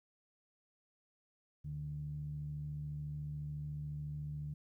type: tone with low-pass filter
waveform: sawtooth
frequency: 74 Hz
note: D2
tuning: 14 cents sharp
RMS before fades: -42 dBFS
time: 1.64-4.54 s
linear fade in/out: 5 ms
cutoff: 150 Hz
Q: 7.4
effects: 13-bit